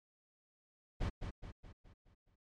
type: noise with echo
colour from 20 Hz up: brown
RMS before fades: -34 dBFS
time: 1-1.1 s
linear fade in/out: 20 ms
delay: 210 ms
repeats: 6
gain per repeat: -6 dB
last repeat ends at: 2.36 s
effects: low-pass 5000 Hz 12 dB/octave + MP3 96 kbps